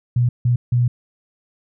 sine tone bursts at uneven times, 121.8 Hz, B2, 24 cents flat, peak -13 dBFS, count 3, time 0.16-0.29 / 0.45-0.56 / 0.72-0.88 s, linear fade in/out 5 ms, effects none

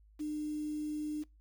sine tone with quantisation, 301.9 Hz, D4, 48 cents sharp, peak -34 dBFS, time 0.19-1.24 s, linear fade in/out 20 ms, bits 9, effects noise-tail reverb RT60 0.2 s tail -23 dB re dry + added 52 Hz sine -59 dBFS peak until 1.4 s

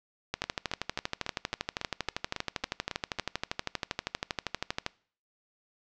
two click trains, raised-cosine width 0.2 ms, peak -15 / -12 dBFS, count 11 / 58, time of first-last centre 0.44-3.187 / 0.34-4.864 s, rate 3.64 / 12.6 Hz, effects noise-tail reverb RT60 0.5 s tail -23 dB re dry + low-pass 6000 Hz 12 dB/octave

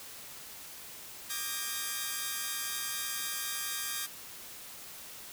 5% pulse chord, Eb major seventh, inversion third, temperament equal with one note detuned, 1174.7 / 1244.5 / 1607.4 / 1864.7 Hz, D6 / Eb6 / G6 / Bb6, 0 / 0 / +43 / 0 cents, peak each -29 / -31 / -26 / -30 dBFS, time 1.29-4.07 s, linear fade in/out 20 ms, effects white hiss -47 dBFS RMS until 5.32 s

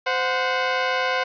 15% pulse tone pair together, 517 / 731.1 Hz, C5 / F#5, -21 / -21 cents, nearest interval tritone, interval 600 cents, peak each -16 / -18 dBFS, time 0.06-1.24 s, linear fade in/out 10 ms, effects resampled to 11025 Hz + 8-bit

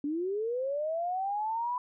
sine linear sweep, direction up, 280 to 1001 Hz, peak -29 dBFS, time 0.04-1.78 s, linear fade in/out 2 ms, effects none

